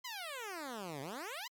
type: exponential two-way sweep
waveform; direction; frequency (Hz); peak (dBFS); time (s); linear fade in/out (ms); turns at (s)
10% pulse; down then up; 1053 to 130.81 to 1053; -33; 0.04-1.48; 10; 1.01
effects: MP3 96 kbps